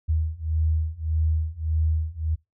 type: beating tone pair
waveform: sine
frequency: 78.3 / 80 Hz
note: D#2 / D#2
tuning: +11 / +49 cents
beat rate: 1.7 Hz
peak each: -25 / -24 dBFS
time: 0.08-2.36 s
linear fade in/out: 20 ms
effects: noise-tail reverb RT60 0.2 s tail -23 dB re dry